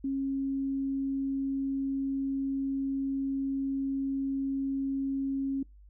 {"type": "tone", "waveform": "sine", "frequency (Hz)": 272, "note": "C#4", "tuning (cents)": -33, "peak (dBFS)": -28, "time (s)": [0.04, 5.63], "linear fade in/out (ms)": 5, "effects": ["noise-tail reverb RT60 0.2 s tail -25 dB re dry", "added 50 Hz sine -51 dBFS peak until 5.89 s"]}